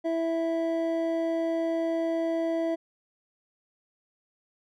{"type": "tone pair together", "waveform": "triangle", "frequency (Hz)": [329.6, 658.8], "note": ["E4", "E5"], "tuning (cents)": [0, -1], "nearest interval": "octave", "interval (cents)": 1199, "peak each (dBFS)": -26, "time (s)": [0.04, 2.76], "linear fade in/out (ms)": 20, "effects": []}